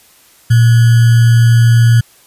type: tone with sample-and-hold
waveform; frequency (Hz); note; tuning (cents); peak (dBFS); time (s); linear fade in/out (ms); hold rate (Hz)
sine; 116.54; A#2; 0; -4; 0.5-2.01; 10; 1575
effects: white hiss -46 dBFS RMS until 2.26 s + resampled to 32000 Hz